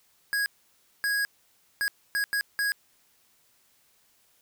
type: tone bursts at uneven times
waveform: square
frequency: 1652 Hz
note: G#6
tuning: 10 cents flat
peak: -25 dBFS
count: 6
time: 0.33-0.46 / 1.04-1.25 / 1.81-1.88 / 2.15-2.24 / 2.33-2.41 / 2.59-2.72 s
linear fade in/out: 0 ms
effects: white hiss -65 dBFS RMS until 4.41 s